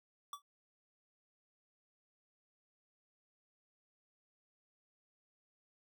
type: tone with exponential decay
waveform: square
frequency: 1151 Hz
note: D6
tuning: 35 cents flat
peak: -39 dBFS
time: 0.33-0.42 s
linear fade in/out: 2 ms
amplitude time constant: 19 ms
effects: none